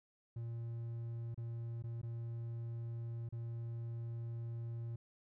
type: tone with dropouts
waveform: triangle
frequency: 116.4 Hz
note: A#2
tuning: 2 cents flat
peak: -38 dBFS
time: 0.36-4.96 s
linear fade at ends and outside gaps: 5 ms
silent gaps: 1.345-1.376 / 1.825-1.838 / 2.016-2.03 / 3.29-3.324 s
effects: none